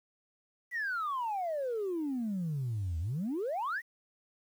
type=exponential two-way sweep; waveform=sine; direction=down then up; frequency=2000 to 77.78 to 2000 Hz; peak=-30 dBFS; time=0.71-3.82 s; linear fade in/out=50 ms; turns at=2.99 s; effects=tanh soft clip ceiling -28 dBFS + 10-bit